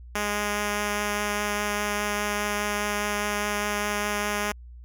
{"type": "tone with vibrato", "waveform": "5% pulse", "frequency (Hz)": 206.9, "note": "G#3", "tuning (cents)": -6, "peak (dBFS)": -14, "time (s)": [0.15, 4.52], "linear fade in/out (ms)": 5, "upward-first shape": "triangle", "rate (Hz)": 4.9, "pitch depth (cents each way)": 9, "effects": ["added 60 Hz sine -41 dBFS peak until 4.84 s"]}